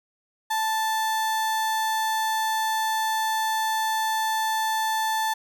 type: tone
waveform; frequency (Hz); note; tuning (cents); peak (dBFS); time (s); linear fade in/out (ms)
35% pulse; 880; A5; 0; -21; 0.5-5.34; 10
effects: none